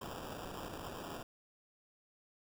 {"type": "noise with sample-and-hold", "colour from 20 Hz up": "white", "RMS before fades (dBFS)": -45, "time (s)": [0.01, 1.23], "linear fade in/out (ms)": 5, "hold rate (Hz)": 2100, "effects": []}